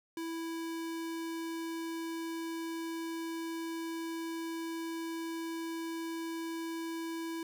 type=tone; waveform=square; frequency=329.6 Hz; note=E4; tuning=in tune; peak=-37 dBFS; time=0.17-7.43 s; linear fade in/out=2 ms; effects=none